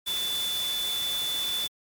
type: tone in noise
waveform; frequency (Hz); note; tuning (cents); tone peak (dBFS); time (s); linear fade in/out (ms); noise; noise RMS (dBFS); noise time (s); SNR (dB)
sine; 3488; A7; -16; -27; 0.06-1.68; 20; white; -35; 0.06-1.68; +5
effects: MP3 96 kbps